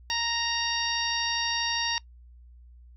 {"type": "harmonic tone with a mistuned harmonic", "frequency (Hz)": 932.3, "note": "A#5", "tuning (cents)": 0, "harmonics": [1, 2, 3, 4, 5, 6], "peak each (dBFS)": [-33, -33, -33, -33, -33, -33], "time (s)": [0.1, 1.98], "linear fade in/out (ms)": 0, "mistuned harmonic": 5, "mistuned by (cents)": -15, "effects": ["noise-tail reverb RT60 0.1 s tail -23 dB re dry", "added 60 Hz sine -48 dBFS peak until 2.96 s"]}